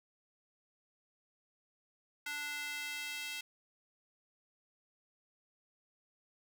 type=tone with high-pass filter sweep; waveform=square; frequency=293.7 Hz; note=D4; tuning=in tune; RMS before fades=-41 dBFS; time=2.26-3.41 s; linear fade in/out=5 ms; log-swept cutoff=1700 to 2600 Hz; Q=2; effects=none